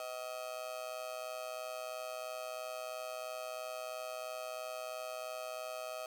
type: tone with amplitude modulation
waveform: 35% pulse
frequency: 633 Hz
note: D#5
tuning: 30 cents sharp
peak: -35 dBFS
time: 0-6.06 s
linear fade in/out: 2 ms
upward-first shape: sine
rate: 123 Hz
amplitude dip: 80%
effects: none